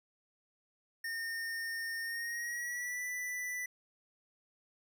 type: tone with pitch glide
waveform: square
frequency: 1827 to 1980.9 Hz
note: A#6 to B6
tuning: -35 to +5 cents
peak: -37 dBFS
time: 1.04-3.66 s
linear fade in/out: 5 ms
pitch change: +140 cents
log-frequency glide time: 2.01-3.04 s
effects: none